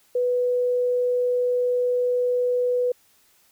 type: tone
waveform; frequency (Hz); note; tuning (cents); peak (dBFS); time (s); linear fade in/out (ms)
sine; 493.9; B4; 0; -19; 0.15-2.92; 5
effects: white hiss -60 dBFS RMS until 3.51 s